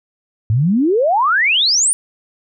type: exponential sweep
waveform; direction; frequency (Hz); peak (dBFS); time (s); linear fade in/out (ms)
sine; up; 101.3 to 9710; -11; 0.5-1.93; 0
effects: none